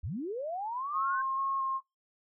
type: linear sweep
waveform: sine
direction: up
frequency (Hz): 58.27 to 1568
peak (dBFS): -33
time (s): 0.03-1.22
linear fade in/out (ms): 10
type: tone with vibrato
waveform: sine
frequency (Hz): 1076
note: C6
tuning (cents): +48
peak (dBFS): -29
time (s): 0.92-1.81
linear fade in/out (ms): 50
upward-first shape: square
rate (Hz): 2.2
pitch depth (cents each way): 13
effects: noise-tail reverb RT60 0.2 s tail -19 dB re dry